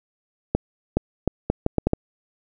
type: accelerating click train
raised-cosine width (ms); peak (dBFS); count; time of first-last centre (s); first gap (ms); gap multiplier
2; -5; 8; 0.55-1.934; 420; 0.73
effects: none